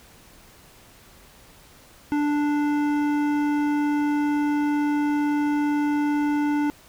sine tone with hard clipping, 293.7 Hz, D4, in tune, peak -22 dBFS, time 2.12-6.7 s, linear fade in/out 0 ms, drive 13 dB, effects pink hiss -51 dBFS RMS until 6.88 s

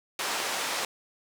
pink band-pass noise, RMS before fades -31 dBFS, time 0.19-0.85 s, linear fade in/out 2 ms, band 560 to 9000 Hz, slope 12 dB/octave, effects none

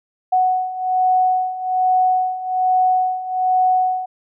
sine beating tone pair, 740 / 741.2 Hz, F#5 / F#5, 0 / +3 cents, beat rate 1.2 Hz, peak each -20 / -16 dBFS, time 0.32-4.06 s, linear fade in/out 10 ms, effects none

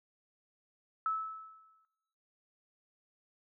sine tone with exponential decay, 1304 Hz, E6, 19 cents flat, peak -28 dBFS, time 1.06-1.85 s, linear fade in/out 1 ms, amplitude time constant 170 ms, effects noise-tail reverb RT60 0.9 s tail -18 dB re dry

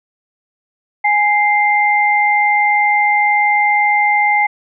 sine tone pair together, 830.6 / 2093 Hz, G#5 / C7, 0 / 0 cents, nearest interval octave + major third, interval 1600 cents, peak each -13 dBFS, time 1.04-4.47 s, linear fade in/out 10 ms, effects none

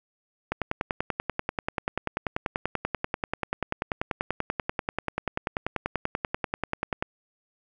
click train, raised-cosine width 0.5 ms, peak -11 dBFS, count 68, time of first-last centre 0.52-7.025 s, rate 10.3 Hz, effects none

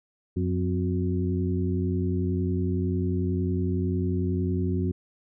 harmonic tone with a mistuned harmonic, 91 Hz, F#2, 28 cents flat, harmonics 1 / 2 / 3 / 4, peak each -26 / -29 / -31 / -32 dBFS, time 0.36-4.92 s, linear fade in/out 10 ms, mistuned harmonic 3, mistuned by -71 cents, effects none

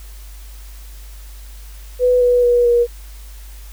sine tone with pitch steps, 497 / 490.2 / 483.4 / 476.8 Hz, B4 / B4 / B4 / A#4, +11 / -13 / -37 / +39 cents, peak -10 dBFS, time 1.99-2.87 s, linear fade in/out 50 ms, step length 220 ms, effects added 50 Hz sine -33 dBFS peak until 3.72 s + white hiss -45 dBFS RMS until 3.72 s

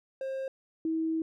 triangle / sine tone pair in turn, 533 / 322.2 Hz, C5 / E4, +32 / -39 cents, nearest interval major sixth, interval 871 cents, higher first, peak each -30 / -27 dBFS, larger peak second, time 0.21-0.48 / 0.85-1.22 s, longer second, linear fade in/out 2 ms, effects none

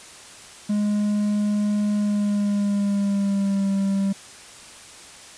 triangle tone with pitch glide, 207.7 to 196.04 Hz, G#3 to G3, 0 to 0 cents, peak -17 dBFS, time 0.69-4.13 s, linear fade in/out 10 ms, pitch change -100 cents, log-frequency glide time 1.94-3.7 s, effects white hiss -43 dBFS RMS until 5.37 s + resampled to 22050 Hz

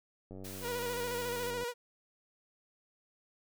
click train, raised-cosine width 2 ms, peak -34 dBFS, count 127, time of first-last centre 0.31-1.634 s, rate 95.2 Hz
white band-stop noise, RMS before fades -47 dBFS, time 0.44-1.51 s, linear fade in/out 10 ms, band 140 to 740 Hz, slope 24 dB/octave
sawtooth tone with vibrato, 482.8 Hz, B4, 39 cents flat, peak -31 dBFS, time 0.61-1.74 s, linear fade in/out 50 ms, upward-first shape square, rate 14 Hz, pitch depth 34 cents each way
effects none

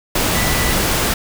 sine tone in noise, 1975.5 Hz, B6, in tune, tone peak -24 dBFS, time 0.35-0.73 s, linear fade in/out 5 ms, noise pink, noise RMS -17 dBFS, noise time 0.15-1.14 s, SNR -10 dB, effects none

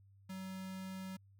square tone with notch filter, 188.9 Hz, F#3, 36 cents sharp, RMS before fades -45 dBFS, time 0.29-1.17 s, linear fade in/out 10 ms, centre 460 Hz, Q 1.3, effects added 98 Hz sine -61 dBFS peak until 1.39 s

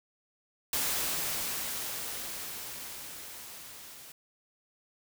white noise with level ramp, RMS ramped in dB -30 to -49 dBFS, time 0.73-4.12 s, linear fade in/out 2 ms, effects none

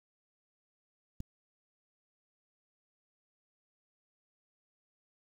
click, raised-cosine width 5 ms, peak -27 dBFS, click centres 1.204 s, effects 9-bit

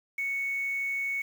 sine tone with quantisation, 2217 Hz, C#7, in tune, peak -28 dBFS, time 0.18-1.22 s, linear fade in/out 5 ms, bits 8, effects none

